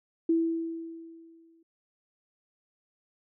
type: tone with exponential decay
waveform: sine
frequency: 329.6 Hz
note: E4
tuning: in tune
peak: -20 dBFS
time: 0.29-1.63 s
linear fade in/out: 5 ms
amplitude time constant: 290 ms
effects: none